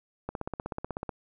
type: click train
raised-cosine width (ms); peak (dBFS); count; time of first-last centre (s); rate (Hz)
1; -19; 14; 0.29-1.092; 16.2
effects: none